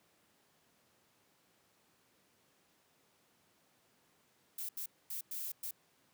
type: noise bursts at uneven times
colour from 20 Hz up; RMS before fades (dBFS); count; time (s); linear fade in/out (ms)
violet; -41; 5; 4.58-4.69 / 4.77-4.86 / 5.1-5.21 / 5.31-5.52 / 5.63-5.71; 5
effects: pink hiss -71 dBFS RMS until 6.13 s + high-pass 150 Hz 12 dB/octave